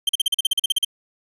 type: tone bursts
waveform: 45% pulse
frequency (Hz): 3136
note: G7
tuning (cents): 0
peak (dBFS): -15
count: 13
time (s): 0.07-0.848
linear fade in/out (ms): 5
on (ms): 22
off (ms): 41
effects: resampled to 32000 Hz